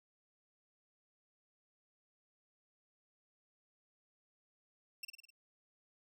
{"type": "tone with echo", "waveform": "25% pulse", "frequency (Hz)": 2707, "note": "E7", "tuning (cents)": 45, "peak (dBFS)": -37, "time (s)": [5.03, 5.05], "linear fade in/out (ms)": 5, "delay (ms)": 51, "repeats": 5, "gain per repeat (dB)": -4, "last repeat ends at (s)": 5.305, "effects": []}